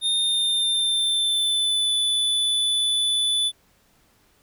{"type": "tone with pitch glide", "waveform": "square", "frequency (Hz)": [3652, 3483], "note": ["A#7", "A7"], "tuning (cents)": [-36, -18], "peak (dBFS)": -20, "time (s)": [0.01, 3.52], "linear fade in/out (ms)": 50, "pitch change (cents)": -82, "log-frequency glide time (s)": [0.15, 1.93], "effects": ["pink hiss -61 dBFS RMS until 4.42 s"]}